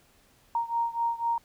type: beating tone pair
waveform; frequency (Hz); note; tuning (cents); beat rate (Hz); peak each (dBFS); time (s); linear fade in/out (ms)
sine; 930 / 934; A#5 / A#5; -4 / +3; 4; -28 / -30; 0.55-1.38; 2
effects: pink hiss -62 dBFS RMS until 1.44 s